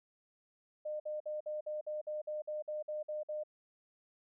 sine tone bursts, 607 Hz, D#5, 43 cents flat, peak -36 dBFS, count 13, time 0.85-3.436 s, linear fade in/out 10 ms, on 150 ms, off 53 ms, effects none

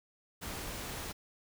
pink noise, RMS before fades -41 dBFS, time 0.41-1.13 s, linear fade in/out 20 ms, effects none

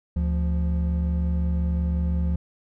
triangle tone pair together, 73.4 / 174.58 Hz, D2 / F3, 0 / 0 cents, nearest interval octave + minor third, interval 1500 cents, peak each -20 / -25 dBFS, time 0.16-2.36 s, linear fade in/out 5 ms, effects none

